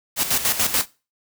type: noise with tremolo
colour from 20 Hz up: white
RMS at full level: -19 dBFS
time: 0.16-0.86 s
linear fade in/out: 50 ms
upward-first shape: square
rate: 6.9 Hz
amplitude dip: 65%
effects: noise-tail reverb RT60 0.3 s tail -20 dB re dry